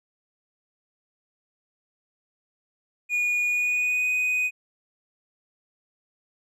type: tone with pitch glide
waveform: triangle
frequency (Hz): 2447 to 2494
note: D#7 to D#7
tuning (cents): -29 to +3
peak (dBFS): -20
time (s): 3.09-4.51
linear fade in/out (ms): 50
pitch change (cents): +32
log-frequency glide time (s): 3.47-4.09
effects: none